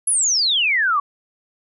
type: exponential sweep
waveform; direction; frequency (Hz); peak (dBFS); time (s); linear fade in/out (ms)
sine; down; 10940 to 1104; -15; 0.07-1; 5
effects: none